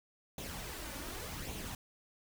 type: noise with flanger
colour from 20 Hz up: pink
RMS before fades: -43 dBFS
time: 0.38-1.75 s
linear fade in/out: 2 ms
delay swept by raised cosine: 0.29 to 3.49 ms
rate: 0.87 Hz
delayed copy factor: +0.5
effects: none